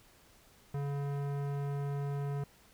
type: tone with tanh clipping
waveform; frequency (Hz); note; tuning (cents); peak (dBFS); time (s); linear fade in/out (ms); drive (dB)
sine; 141.6; C#3; +37; -35; 0.74-2.44; 5; 18
effects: pink hiss -62 dBFS RMS until 2.73 s